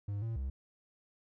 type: tone with pitch steps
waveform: triangle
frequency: 101.6 / 113.7 / 66.5 Hz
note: G#2 / A#2 / C2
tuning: -38 / -43 / +29 cents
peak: -32 dBFS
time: 0.08-0.5 s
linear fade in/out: 5 ms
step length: 140 ms
effects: none